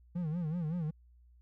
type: tone with vibrato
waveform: triangle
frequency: 164.81 Hz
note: E3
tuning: in tune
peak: -30 dBFS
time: 0.15-0.91 s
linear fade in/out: 10 ms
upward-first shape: sine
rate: 5.3 Hz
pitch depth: 150 cents each way
effects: added 60 Hz sine -58 dBFS peak until 1.41 s